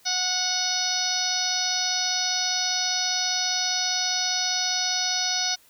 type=harmonic tone; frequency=735 Hz; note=F#5; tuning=12 cents flat; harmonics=1 / 2 / 3 / 4 / 5 / 6 / 7 / 8; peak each=-33 / -34 / -35 / -37 / -31 / -30 / -28 / -29 dBFS; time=0.05-5.56 s; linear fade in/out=20 ms; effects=white hiss -57 dBFS RMS until 5.69 s